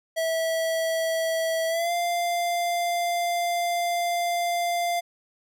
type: tone with pitch glide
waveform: square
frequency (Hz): 652 to 694.8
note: E5 to F5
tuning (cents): -19 to -9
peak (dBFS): -24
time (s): 0.16-5.01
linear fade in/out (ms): 20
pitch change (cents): +110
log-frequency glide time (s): 1.68-1.92
effects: none